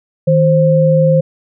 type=tone pair together; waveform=sine; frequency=157.9 / 526.5 Hz; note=D#3 / C5; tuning=+26 / +11 cents; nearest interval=octave + major sixth; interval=2085 cents; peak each=-10 dBFS; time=0.27-1.21 s; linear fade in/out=10 ms; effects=none